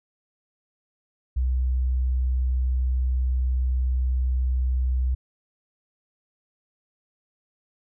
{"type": "tone", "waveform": "sine", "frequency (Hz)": 63.4, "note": "B1", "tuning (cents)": 46, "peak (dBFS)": -20, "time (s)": [1.36, 5.15], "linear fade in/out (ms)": 10, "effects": []}